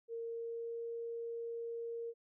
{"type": "tone with pitch glide", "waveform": "sine", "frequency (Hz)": [461, 464.5], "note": ["A#4", "A#4"], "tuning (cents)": [-19, -6], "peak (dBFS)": -39, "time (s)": [0.08, 2.14], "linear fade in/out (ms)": 50, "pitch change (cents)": 13, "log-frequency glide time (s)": [0.19, 0.8], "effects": []}